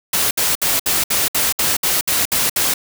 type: noise bursts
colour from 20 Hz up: white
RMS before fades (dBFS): -17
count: 11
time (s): 0.13-2.74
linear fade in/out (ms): 5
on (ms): 180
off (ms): 63
effects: none